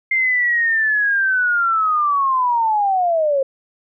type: linear sweep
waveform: sine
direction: down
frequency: 2105 to 528 Hz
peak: -14 dBFS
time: 0.11-3.43 s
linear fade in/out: 5 ms
effects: none